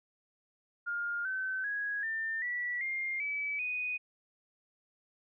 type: tone with pitch steps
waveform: sine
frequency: 1412 / 1530.9 / 1659.9 / 1799.7 / 1951.3 / 2116 / 2294 / 2487 Hz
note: F6 / G6 / G#6 / A6 / B6 / C7 / D7 / D#7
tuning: +19 / -41 / -1 / +39 / -21 / +19 / -41 / -1 cents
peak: -32 dBFS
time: 0.86-3.98 s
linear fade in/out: 20 ms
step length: 390 ms
effects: none